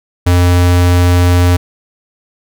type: tone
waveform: square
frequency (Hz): 88.6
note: F2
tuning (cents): +25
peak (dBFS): -7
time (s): 0.26-1.57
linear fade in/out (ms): 10
effects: none